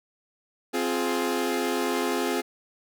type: chord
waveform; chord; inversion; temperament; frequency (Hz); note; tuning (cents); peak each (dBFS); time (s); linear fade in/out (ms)
sawtooth; F minor; second; equal with one note detuned; 261.6 / 349.2 / 420.4; C4 / F4 / Ab4; 0 / 0 / +21; -25; 0.73-2.42; 20
effects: none